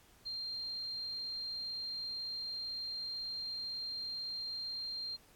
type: tone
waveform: sine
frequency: 4186 Hz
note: C8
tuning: in tune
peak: -38 dBFS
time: 0.25-5.17 s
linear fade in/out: 20 ms
effects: pink hiss -64 dBFS RMS until 5.35 s + AAC 64 kbps